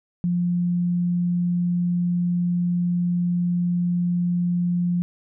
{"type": "tone", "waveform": "sine", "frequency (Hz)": 175.6, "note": "F3", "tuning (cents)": 10, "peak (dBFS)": -19, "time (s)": [0.24, 5.02], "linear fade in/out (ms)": 0, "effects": []}